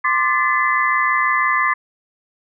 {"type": "tone cluster", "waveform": "sine", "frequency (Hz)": [1051, 1177, 1746, 2026], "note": ["C6", "D6", "A6", "B6"], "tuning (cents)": [7, 3, -14, 44], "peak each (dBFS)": -20, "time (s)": [0.04, 1.74], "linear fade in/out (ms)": 10, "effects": []}